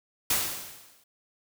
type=noise with exponential decay; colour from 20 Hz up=white; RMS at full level=-23 dBFS; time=0.3-1.04 s; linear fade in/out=5 ms; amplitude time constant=160 ms; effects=none